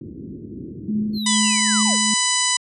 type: low-pass noise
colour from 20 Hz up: white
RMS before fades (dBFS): -33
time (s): 0.01-1.18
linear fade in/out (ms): 5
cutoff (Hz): 360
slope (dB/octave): 48
type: tone with tremolo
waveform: sine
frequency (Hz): 212.5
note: G#3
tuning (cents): +40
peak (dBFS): -18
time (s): 0.88-2.14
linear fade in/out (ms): 5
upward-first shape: sine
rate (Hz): 2.4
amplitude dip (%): 45
type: linear sweep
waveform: triangle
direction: down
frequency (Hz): 4326 to 349.2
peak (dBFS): -27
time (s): 1.13-1.98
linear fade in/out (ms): 50
type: harmonic tone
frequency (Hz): 996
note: B5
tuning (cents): +14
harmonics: 1 / 2 / 3 / 4 / 5 / 6 / 7 / 8 / 9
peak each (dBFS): -26 / -26 / -26 / -26 / -26 / -26 / -26 / -26 / -26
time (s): 1.26-2.57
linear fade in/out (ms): 5
effects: high-pass 100 Hz 12 dB/octave